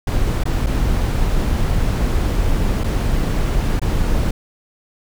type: noise with dropouts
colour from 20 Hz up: brown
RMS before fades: -17 dBFS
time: 0.07-4.31 s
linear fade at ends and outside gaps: 5 ms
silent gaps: 0.437-0.454 / 0.663-0.667 / 2.837-2.841 / 3.796-3.816 s
effects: none